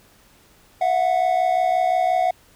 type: tone pair together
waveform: triangle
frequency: 666.3 / 732 Hz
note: E5 / F#5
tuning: +18 / -19 cents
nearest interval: major second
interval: 163 cents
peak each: -20 / -16 dBFS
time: 0.81-2.31 s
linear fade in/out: 5 ms
effects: pink hiss -54 dBFS RMS until 2.55 s